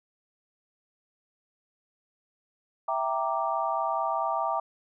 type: chord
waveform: sine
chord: E half-diminished seventh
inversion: none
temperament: equal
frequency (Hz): 659.3 / 784 / 932.3 / 1174.7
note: E5 / G5 / Bb5 / D6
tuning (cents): 0 / 0 / 0 / 0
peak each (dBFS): -31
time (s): 2.88-4.6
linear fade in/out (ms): 5
effects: none